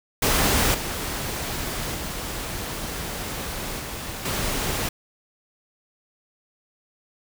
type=noise with level steps; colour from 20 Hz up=pink; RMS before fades=-20 / -29 / -31 / -33 / -26 dBFS; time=0.22-4.89 s; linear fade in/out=5 ms; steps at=0.74 / 1.94 / 3.79 / 4.25 s; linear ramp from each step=5 ms; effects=none